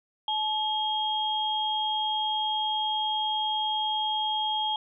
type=tone pair together; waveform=sine; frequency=860 / 3250 Hz; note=A5 / G#7; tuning=-40 / -38 cents; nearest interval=octave + major seventh; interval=2302 cents; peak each=-28 dBFS; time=0.28-4.76 s; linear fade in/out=2 ms; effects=none